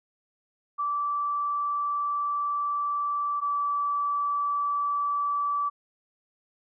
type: tone pair in turn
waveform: sine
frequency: 1162 / 1155.7 Hz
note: D6 / D6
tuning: -19 / -28 cents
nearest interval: unison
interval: 9 cents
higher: first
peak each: -25 / -24 dBFS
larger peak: second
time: 0.78-3.41 / 3.41-5.7 s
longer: first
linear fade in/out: 20 ms
effects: none